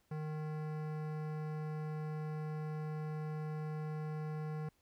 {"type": "tone with hard clipping", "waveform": "sine", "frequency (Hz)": 154, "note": "D#3", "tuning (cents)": -17, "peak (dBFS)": -40, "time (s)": [0.11, 4.69], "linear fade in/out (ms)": 5, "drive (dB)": 17, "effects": ["pink hiss -75 dBFS RMS until 4.81 s"]}